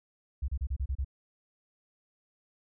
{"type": "tone bursts", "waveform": "sine", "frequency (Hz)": 67, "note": "C2", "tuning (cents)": 42, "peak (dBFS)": -28, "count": 7, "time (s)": [0.42, 1.047], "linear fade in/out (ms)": 10, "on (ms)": 63, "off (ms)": 31, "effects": []}